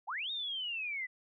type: linear two-way sweep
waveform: sine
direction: up then down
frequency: 674 to 3742 to 1961 Hz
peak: -35 dBFS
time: 0.07-1.07 s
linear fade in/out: 20 ms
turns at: 0.31 s
effects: none